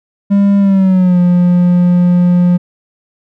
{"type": "tone with pitch glide", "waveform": "triangle", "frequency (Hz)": [200, 177.15], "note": ["G3", "F3"], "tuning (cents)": [35, 25], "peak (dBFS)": -4, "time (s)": [0.3, 2.58], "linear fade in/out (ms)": 20, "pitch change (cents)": -210, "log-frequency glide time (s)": [0.59, 1.19], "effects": []}